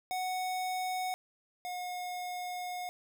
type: tone pair in turn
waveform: square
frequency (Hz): 740 / 721.8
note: F#5 / F#5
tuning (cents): 0 / -43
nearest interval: unison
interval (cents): 43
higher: first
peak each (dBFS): -33 / -37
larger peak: first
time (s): 0.11-1.14 / 1.65-2.89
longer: second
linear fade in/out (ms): 0
effects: none